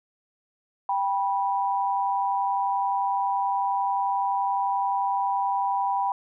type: tone pair together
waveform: sine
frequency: 789 / 979.5 Hz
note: G5 / B5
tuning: +11 / -15 cents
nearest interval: major third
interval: 374 cents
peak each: -25 dBFS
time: 0.89-6.12 s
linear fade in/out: 2 ms
effects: none